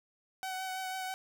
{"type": "tone with vibrato", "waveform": "sawtooth", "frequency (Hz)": 753, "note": "F#5", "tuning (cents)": 30, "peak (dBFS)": -32, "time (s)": [0.43, 1.14], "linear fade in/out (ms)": 0, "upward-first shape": "triangle", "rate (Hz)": 6.1, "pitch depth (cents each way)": 21, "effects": []}